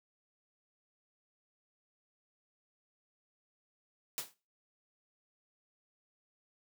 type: noise with exponential decay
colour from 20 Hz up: white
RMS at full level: -34 dBFS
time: 4.18-4.34 s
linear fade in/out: 0 ms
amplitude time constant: 34 ms
effects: noise-tail reverb RT60 0.3 s tail -18 dB re dry + high-pass 150 Hz 12 dB/octave